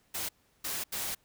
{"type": "noise bursts at uneven times", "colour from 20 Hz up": "white", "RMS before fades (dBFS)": -35, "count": 3, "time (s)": [[0.14, 0.29], [0.64, 0.84], [0.92, 1.15]], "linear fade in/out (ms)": 10, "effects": ["pink hiss -69 dBFS RMS until 1.24 s"]}